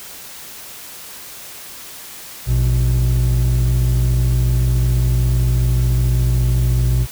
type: tone pair together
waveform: triangle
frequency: 58.27 / 123.47 Hz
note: A#1 / B2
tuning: 0 / 0 cents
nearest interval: octave + minor second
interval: 1300 cents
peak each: -12 dBFS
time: 2.46-7.07 s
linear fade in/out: 50 ms
effects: tanh soft clip ceiling -8 dBFS + white hiss -35 dBFS RMS until 7.11 s